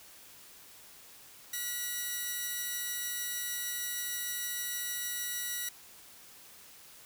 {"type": "tone pair together", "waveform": "5% pulse", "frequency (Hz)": [1453, 1939.5], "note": ["F#6", "B6"], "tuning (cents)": [-32, -32], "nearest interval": "perfect fourth", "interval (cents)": 500, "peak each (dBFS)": [-32, -24], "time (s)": [1.53, 5.69], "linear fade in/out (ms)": 5, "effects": ["white hiss -54 dBFS RMS until 7.05 s"]}